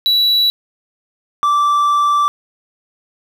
triangle tone pair in turn, 3928 / 1167.8 Hz, B7 / D6, -10 / -10 cents, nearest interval octave + major sixth, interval 2100 cents, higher first, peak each -9 dBFS, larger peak neither, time 0.06-0.5 / 1.43-2.28 s, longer second, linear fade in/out 0 ms, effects none

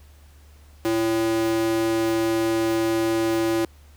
square tone with high-pass filter, 112.3 Hz, A2, 36 cents sharp, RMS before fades -22 dBFS, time 0.85-3.65 s, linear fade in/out 0 ms, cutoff 330 Hz, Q 2.4, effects added 73 Hz sine -47 dBFS peak until 3.96 s + pink hiss -57 dBFS RMS until 3.96 s

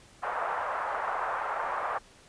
white band-pass noise, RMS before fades -32 dBFS, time 0.22-1.99 s, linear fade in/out 20 ms, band 600 to 1300 Hz, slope 24 dB/octave, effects pink hiss -56 dBFS RMS until 2.28 s + resampled to 22050 Hz

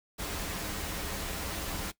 pink noise with comb filter, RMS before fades -36 dBFS, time 0.18-1.92 s, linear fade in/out 20 ms, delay 8.2 ms, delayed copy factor -0.5, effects noise-tail reverb RT60 0.1 s tail -18 dB re dry

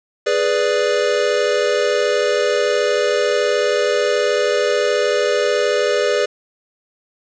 square chord, G# diminished, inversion none, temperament equal, 415.3 / 493.9 / 587.3 Hz, G#4 / B4 / D5, 0 / 0 / 0 cents, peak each -20 dBFS, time 0.26-6.26 s, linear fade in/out 10 ms, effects resampled to 16000 Hz + 7-bit

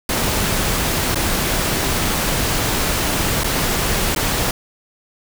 pink noise with dropouts, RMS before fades -19 dBFS, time 0.09-4.51 s, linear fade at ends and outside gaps 2 ms, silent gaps 1.146-1.156 / 3.435-3.443 / 4.149-4.161 s, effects none

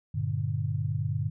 sine chord, G minor, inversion none, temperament just, 98 / 117.6 / 147 Hz, G2 / Bb2 / D3, 0 / +16 / +2 cents, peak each -31 dBFS, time 0.14-1.3 s, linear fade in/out 10 ms, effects none

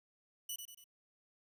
10% pulse tone with echo, 2960 Hz, F#7, in tune, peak -31 dBFS, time 0.49-0.56 s, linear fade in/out 5 ms, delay 94 ms, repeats 3, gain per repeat -6 dB, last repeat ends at 0.842 s, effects 12-bit

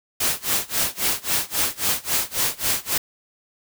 white noise with tremolo, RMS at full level -20 dBFS, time 0.2-2.98 s, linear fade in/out 5 ms, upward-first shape sine, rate 3.7 Hz, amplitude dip 95%, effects none

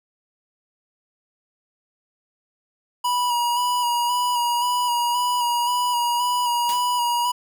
square tone with vibrato, 969 Hz, B5, 33 cents flat, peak -20 dBFS, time 3.04-7.32 s, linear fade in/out 10 ms, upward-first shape square, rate 1.9 Hz, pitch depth 22 cents each way
white noise with exponential decay, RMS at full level -30 dBFS, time 6.69-6.94 s, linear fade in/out 1 ms, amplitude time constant 54 ms
effects none

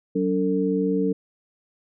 sine tone cluster, 187.9 / 286.3 / 450.6 Hz, F#3 / D4 / A4, +27 / -44 / +41 cents, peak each -24 dBFS, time 0.15-1.13 s, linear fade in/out 10 ms, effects none

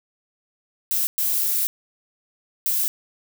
violet noise bursts at uneven times, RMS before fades -22 dBFS, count 3, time 0.91-1.07 / 1.18-1.67 / 2.66-2.88 s, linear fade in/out 0 ms, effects none

